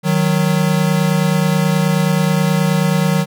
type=tone pair together; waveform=square; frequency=155.31 / 184.7 Hz; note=D#3 / F#3; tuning=-3 / -3 cents; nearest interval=minor third; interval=300 cents; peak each=-16 dBFS; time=0.03-3.26 s; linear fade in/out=50 ms; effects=none